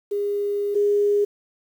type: tone pair in turn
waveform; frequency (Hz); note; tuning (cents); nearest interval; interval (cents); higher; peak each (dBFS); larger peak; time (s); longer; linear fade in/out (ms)
sine; 407.6 / 410; G#4 / G#4; -32 / -22; unison; 10; second; -21 / -16; second; 0.11-0.75 / 0.75-1.25; first; 10
effects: 8-bit